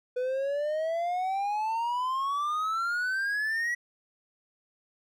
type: exponential sweep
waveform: triangle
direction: up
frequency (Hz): 493.9 to 1943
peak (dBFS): -25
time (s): 0.16-3.75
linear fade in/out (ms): 10
effects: none